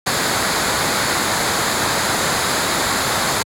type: noise with comb filter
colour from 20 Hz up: pink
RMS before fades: -18 dBFS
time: 0.06-3.43 s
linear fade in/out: 10 ms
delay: 0.35 ms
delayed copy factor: -0.5
effects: high-pass 100 Hz 12 dB/octave + low-pass 11000 Hz 12 dB/octave